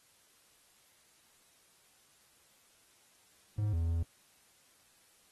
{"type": "tone with pitch steps", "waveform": "triangle", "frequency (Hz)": [105.2, 82.8, 83.3], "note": ["G#2", "E2", "E2"], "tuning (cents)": [23, 8, 19], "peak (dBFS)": -27, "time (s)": [3.58, 4.03], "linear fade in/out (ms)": 5, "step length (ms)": 150, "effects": ["white hiss -66 dBFS RMS until 5.31 s", "AAC 32 kbps"]}